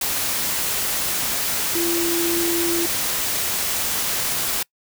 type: tone in noise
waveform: sine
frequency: 340 Hz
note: F4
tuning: 46 cents flat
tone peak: -21 dBFS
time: 1.75-2.86 s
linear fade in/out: 5 ms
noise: white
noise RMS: -23 dBFS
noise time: 0.01-4.63 s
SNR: -1 dB
effects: noise-tail reverb RT60 0.1 s tail -25 dB re dry